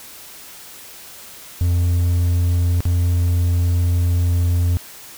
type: tone with dropouts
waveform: triangle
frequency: 87.31 Hz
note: F2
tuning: in tune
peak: -12 dBFS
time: 1.61-4.77 s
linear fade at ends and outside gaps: 0 ms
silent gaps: 2.805-2.854 s
effects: white hiss -39 dBFS RMS until 5.17 s